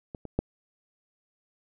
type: clicks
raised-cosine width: 2 ms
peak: -24 / -25 / -11 dBFS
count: 3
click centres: 0.148 / 0.253 / 0.39 s
effects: none